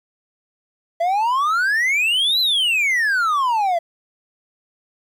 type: exponential two-way sweep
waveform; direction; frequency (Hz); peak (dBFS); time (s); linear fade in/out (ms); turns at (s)
triangle; up then down; 659.3 to 4106 to 659.3; -14; 1-3.79; 10; 2.4
effects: 9-bit